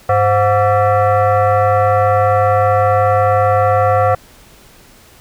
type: tone with frequency modulation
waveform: sine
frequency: 101.4 Hz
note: G#2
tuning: 41 cents flat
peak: -9 dBFS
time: 0.09-4.15 s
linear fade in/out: 5 ms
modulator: 623 Hz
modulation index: 1.7
effects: pink hiss -44 dBFS RMS until 5.2 s